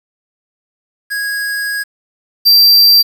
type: tone pair in turn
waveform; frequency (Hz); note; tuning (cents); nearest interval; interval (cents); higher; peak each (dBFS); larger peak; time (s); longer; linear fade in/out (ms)
square; 1652 / 4702; G#6 / D8; -10 / +1; octave + tritone; 1811; second; -17 / -5; second; 1.1-1.84 / 2.45-3.03; first; 20
effects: 7-bit